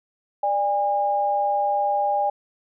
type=tone pair together; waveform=sine; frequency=590.7 / 813 Hz; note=D5 / G#5; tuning=+10 / -37 cents; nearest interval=tritone; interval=553 cents; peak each=-25 / -20 dBFS; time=0.43-2.3 s; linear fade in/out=5 ms; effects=none